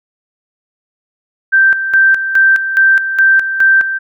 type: tone with tremolo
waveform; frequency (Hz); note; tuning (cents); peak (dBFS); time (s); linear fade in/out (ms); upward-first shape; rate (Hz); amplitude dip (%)
sine; 1565; G6; -3; -5; 1.52-3.99; 20; square; 2.4; 65
effects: none